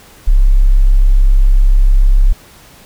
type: tone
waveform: sine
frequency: 33.54 Hz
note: C1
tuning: 44 cents sharp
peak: -4 dBFS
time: 0.27-2.33 s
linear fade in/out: 10 ms
effects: pink hiss -41 dBFS RMS until 2.85 s